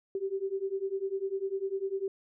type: beating tone pair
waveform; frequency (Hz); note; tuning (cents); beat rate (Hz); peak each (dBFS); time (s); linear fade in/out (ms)
sine; 383.1 / 393.1; G4 / G4; -40 / +5; 10; -34 / -33; 0.15-2.08; 2
effects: none